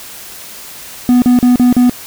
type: tone bursts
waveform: triangle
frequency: 246.9 Hz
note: B3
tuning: in tune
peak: -3 dBFS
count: 5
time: 1.09-1.896 s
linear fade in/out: 0 ms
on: 130 ms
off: 39 ms
effects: white hiss -31 dBFS RMS until 2.06 s